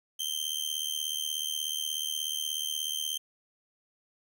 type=tone with amplitude modulation; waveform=sawtooth; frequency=3136 Hz; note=G7; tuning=in tune; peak=-24 dBFS; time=0.19-3.18 s; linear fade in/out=10 ms; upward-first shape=sine; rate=76.6 Hz; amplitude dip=85%; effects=none